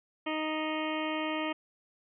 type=harmonic tone; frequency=311.1 Hz; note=D#4; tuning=in tune; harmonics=1 / 2 / 3 / 4 / 6 / 7 / 8 / 9 / 10; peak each=-34 / -37 / -39 / -40 / -42 / -42 / -43 / -44 / -44 dBFS; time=0.26-1.53 s; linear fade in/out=10 ms; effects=none